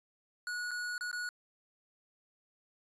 square tone with dropouts, 1459 Hz, F#6, 25 cents flat, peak -36 dBFS, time 0.47-1.29 s, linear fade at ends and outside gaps 1 ms, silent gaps 0.709-0.714 / 0.98-1.009 / 1.114-1.129 s, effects resampled to 22050 Hz

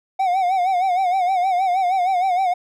triangle tone with vibrato, 740 Hz, F#5, in tune, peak -14 dBFS, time 0.19-2.54 s, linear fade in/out 10 ms, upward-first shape sine, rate 6.4 Hz, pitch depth 90 cents each way, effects none

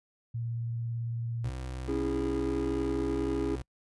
sine tone with vibrato, 116.54 Hz, A#2, in tune, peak -31 dBFS, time 0.34-1.5 s, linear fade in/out 10 ms, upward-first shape square, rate 18 Hz, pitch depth 14 cents each way
30% pulse tone, 64 Hz, C2, 38 cents flat, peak -33 dBFS, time 1.44-3.62 s, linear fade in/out 5 ms
triangle chord, C# minor, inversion none, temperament equal with one note detuned, 277.2 / 329.6 / 411.7 Hz, C#4 / E4 / G#4, 0 / 0 / -15 cents, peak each -31 dBFS, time 1.88-3.56 s, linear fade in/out 5 ms
effects noise-tail reverb RT60 0.1 s tail -26 dB re dry + resampled to 24000 Hz

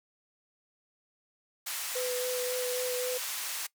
white band-pass noise, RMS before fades -36 dBFS, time 1.66-3.67 s, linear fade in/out 10 ms, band 920 to 14000 Hz, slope 12 dB/octave
sine tone with vibrato, 499.9 Hz, B4, 21 cents sharp, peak -31 dBFS, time 1.95-3.18 s, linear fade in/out 10 ms, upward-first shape sine, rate 3.7 Hz, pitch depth 12 cents each way
effects noise-tail reverb RT60 0.1 s tail -20 dB re dry

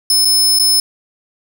sawtooth tone with dropouts, 5220 Hz, E8, 18 cents flat, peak -7 dBFS, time 0.1-0.8 s, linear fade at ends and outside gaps 2 ms, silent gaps 0.249-0.253 / 0.589-0.596 s, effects none

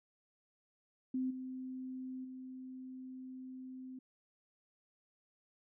sine tone with level steps, 258.2 Hz, C4, 23 cents flat, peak -33 / -41 / -45 dBFS, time 1.14-3.99 s, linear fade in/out 5 ms, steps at 1.3 / 2.24 s, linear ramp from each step 10 ms, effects none

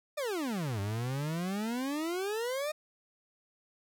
40% pulse exponential two-way sweep, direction down then up, 622.3 to 97 to 622.3 Hz, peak -31 dBFS, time 0.17-2.72 s, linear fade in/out 10 ms, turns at 0.8 s, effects none

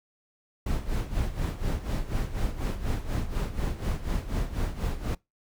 brown noise with tremolo, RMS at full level -26 dBFS, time 0.66-5.15 s, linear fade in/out 5 ms, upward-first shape sine, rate 4.1 Hz, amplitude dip 75%, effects noise-tail reverb RT60 0.2 s tail -23 dB re dry

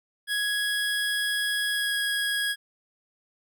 25% pulse tone with pitch glide, 1665 to 1655.4 Hz, G#6 to G#6, +4 to -6 cents, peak -21 dBFS, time 0.27-2.56 s, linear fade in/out 50 ms, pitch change -10 cents, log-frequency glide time 1.72-1.94 s, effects none

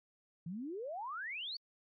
sine exponential sweep, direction up, 158 to 4659 Hz, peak -39 dBFS, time 0.46-1.57 s, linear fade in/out 5 ms, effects MP3 32 kbps

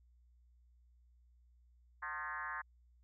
sine tone with frequency modulation, 1384 Hz, F6, 16 cents flat, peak -39 dBFS, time 2.02-2.62 s, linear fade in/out 10 ms, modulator 160 Hz, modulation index 2.9, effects added 60 Hz sine -64 dBFS peak until 3.03 s

